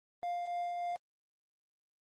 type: tone with tremolo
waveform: triangle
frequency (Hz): 701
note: F5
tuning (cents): +6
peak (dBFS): -31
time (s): 0.23-0.96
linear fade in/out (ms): 0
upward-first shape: triangle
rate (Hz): 3.4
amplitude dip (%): 30
effects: Opus 24 kbps